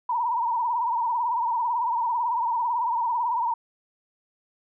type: tone with vibrato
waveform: sine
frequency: 947 Hz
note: A#5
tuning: 27 cents sharp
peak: -22 dBFS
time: 0.09-3.54 s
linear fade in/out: 5 ms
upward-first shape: triangle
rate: 18 Hz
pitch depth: 110 cents each way
effects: none